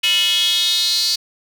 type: tone with high-pass filter sweep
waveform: square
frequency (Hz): 196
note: G3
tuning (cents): 0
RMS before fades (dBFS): -17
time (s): 0.03-1.16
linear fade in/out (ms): 10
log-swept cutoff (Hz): 2800 to 4500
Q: 7.4
effects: none